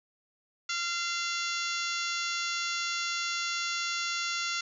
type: harmonic tone with a mistuned harmonic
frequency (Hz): 689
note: F5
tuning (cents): -24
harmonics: 2 / 3 / 4 / 5 / 6 / 7 / 8 / 9 / 10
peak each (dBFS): -35 / -37 / -38 / -39 / -40 / -40 / -41 / -42 / -42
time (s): 0.69-4.61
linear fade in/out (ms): 5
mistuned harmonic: 7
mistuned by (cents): -70
effects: none